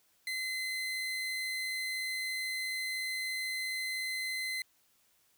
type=tone; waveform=30% pulse; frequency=2051 Hz; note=C7; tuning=35 cents flat; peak=-31 dBFS; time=0.27-4.62 s; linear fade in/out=2 ms; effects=white hiss -70 dBFS RMS until 5.37 s